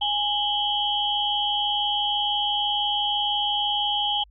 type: tone cluster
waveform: sine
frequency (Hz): 827 / 3028 / 3254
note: G#5 / F#7 / G#7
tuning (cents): -8 / +39 / -36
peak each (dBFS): -26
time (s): 0.01-4.24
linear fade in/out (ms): 10
effects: added 50 Hz sine -51 dBFS peak until 4.3 s